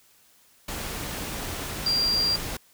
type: tone in noise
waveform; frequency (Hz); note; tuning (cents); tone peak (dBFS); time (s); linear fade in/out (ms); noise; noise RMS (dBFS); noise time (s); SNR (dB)
sine; 4753; D8; +20; -21; 1.86-2.36; 5; pink; -33; 0.68-2.57; +9
effects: white hiss -59 dBFS RMS until 2.73 s